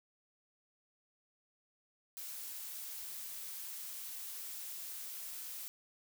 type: noise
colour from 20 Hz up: blue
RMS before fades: -45 dBFS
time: 2.17-5.68 s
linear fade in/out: 0 ms
effects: none